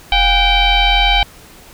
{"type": "tone with frequency modulation", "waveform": "sine", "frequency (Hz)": 1568, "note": "G6", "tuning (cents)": 0, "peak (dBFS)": -9, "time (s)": [0.12, 1.23], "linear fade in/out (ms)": 2, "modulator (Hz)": 762, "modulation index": 2.7, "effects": ["pink hiss -41 dBFS RMS until 1.73 s"]}